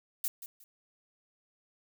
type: noise with echo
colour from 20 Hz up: violet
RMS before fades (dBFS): -32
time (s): 0.24-0.28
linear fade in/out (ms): 2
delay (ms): 180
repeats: 2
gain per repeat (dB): -12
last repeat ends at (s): 0.64
effects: none